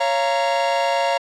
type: chord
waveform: 45% pulse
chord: Bb minor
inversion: first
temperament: equal with one note detuned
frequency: 554.4 / 686.9 / 932.3 Hz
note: Db5 / F5 / Bb5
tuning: 0 / -29 / 0 cents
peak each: -22 dBFS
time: 0-1.18 s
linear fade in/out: 10 ms
effects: low-pass 5000 Hz 12 dB/octave